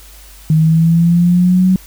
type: linear sweep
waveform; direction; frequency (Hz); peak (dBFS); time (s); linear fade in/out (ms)
sine; up; 155.56 to 187.7; -7; 0.5-1.76; 2
effects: added 50 Hz sine -38 dBFS peak until 1.86 s + white hiss -41 dBFS RMS until 1.86 s